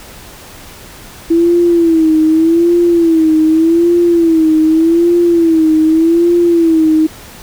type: tone with vibrato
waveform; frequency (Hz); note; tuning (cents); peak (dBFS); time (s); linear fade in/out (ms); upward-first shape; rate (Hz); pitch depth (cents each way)
sine; 329.6; E4; 0; -6; 1.3-7.07; 10; sine; 0.84; 87
effects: pink hiss -34 dBFS RMS until 7.42 s